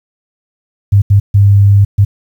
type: tone bursts at uneven times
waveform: sine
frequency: 100.3 Hz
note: G2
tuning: 40 cents sharp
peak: -3 dBFS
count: 4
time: 0.92-1.02 / 1.1-1.2 / 1.34-1.85 / 1.98-2.05 s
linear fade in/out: 10 ms
effects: 7-bit